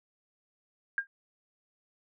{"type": "tone with exponential decay", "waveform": "sine", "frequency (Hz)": 1609, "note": "G6", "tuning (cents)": 45, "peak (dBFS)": -22, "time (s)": [0.98, 1.07], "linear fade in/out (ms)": 1, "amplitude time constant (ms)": 18, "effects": []}